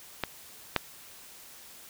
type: clicks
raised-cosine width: 0.3 ms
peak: -12 / -7 dBFS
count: 2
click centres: 0.237 / 0.763 s
effects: white hiss -50 dBFS RMS until 1.89 s